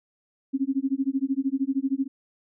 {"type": "tone with tremolo", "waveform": "sine", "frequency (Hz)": 270.3, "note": "C#4", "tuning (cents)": -44, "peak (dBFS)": -19, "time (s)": [0.53, 2.08], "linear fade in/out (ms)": 20, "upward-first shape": "sine", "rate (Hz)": 13, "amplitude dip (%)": 100, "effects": []}